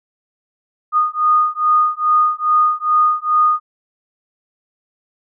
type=beating tone pair; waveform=sine; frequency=1230 / 1232.4 Hz; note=D#6 / D#6; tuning=-20 / -17 cents; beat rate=2.4 Hz; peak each=-15 dBFS; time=0.92-3.6 s; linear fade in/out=50 ms; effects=none